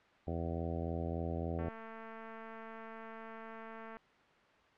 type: harmonic tone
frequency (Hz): 83.5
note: E2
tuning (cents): +23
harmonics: 1 / 2 / 3 / 4 / 5 / 6 / 7 / 8 / 9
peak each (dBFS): -39 / -42 / -44 / -45 / -46 / -47 / -47 / -48 / -49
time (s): 0.27-1.69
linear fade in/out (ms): 5
type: click train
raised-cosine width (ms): 0.5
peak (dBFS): -34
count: 534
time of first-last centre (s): 1.59-3.969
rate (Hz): 224
effects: white hiss -64 dBFS RMS until 4.77 s + low-pass 2000 Hz 12 dB/octave